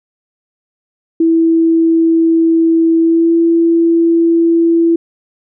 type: tone with pitch glide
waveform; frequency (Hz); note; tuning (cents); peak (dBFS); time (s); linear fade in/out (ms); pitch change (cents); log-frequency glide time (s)
sine; 328.4 to 333.9; E4 to E4; -6 to +22; -7; 1.2-4.96; 5; +28; 2.99-3.34
effects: none